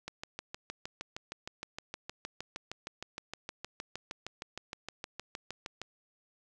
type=click train; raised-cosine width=0.2 ms; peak=-22 dBFS; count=38; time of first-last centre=0.08-5.816 s; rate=6.45 Hz; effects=none